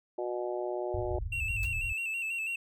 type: harmonic tone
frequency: 121.7 Hz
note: B2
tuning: 25 cents flat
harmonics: 3 / 4 / 5 / 6 / 7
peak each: -34 / -42 / -36 / -42 / -43 dBFS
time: 0.18-1.19 s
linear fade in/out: 5 ms
type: low-pass noise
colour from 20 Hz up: white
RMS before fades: -36 dBFS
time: 0.94-1.93 s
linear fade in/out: 5 ms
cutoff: 110 Hz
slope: 96 dB/octave
type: tone with vibrato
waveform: triangle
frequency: 2681 Hz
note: E7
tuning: 29 cents sharp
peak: -30 dBFS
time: 1.32-2.56 s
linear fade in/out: 5 ms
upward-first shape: square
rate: 6.1 Hz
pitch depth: 40 cents each way
type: noise with exponential decay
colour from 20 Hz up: white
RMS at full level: -43 dBFS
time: 1.63-1.74 s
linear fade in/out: 1 ms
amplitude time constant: 23 ms
effects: none